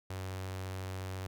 sawtooth tone with notch filter, 94.2 Hz, F#2, 32 cents sharp, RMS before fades -40 dBFS, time 0.1-1.27 s, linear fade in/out 5 ms, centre 220 Hz, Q 1.3, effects none

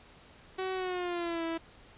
sawtooth tone with pitch glide, 376.3 to 329.5 Hz, F#4 to E4, +29 to -1 cents, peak -28 dBFS, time 0.58-1.58 s, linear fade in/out 10 ms, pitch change -230 cents, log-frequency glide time 0.74-1.44 s, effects pink hiss -56 dBFS RMS until 1.97 s + resampled to 8000 Hz

